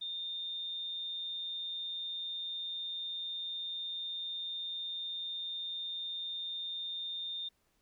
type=tone with amplitude modulation; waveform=sine; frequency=3630 Hz; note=A#7; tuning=47 cents flat; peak=-35 dBFS; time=0.01-7.49 s; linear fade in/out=10 ms; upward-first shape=sine; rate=176 Hz; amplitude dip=35%; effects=pink hiss -75 dBFS RMS until 7.81 s